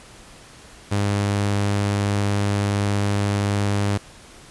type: tone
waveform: sawtooth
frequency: 101.4 Hz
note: G#2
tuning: 41 cents flat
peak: -15 dBFS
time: 0.91-3.98 s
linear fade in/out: 10 ms
effects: pink hiss -45 dBFS RMS until 4.5 s + resampled to 24000 Hz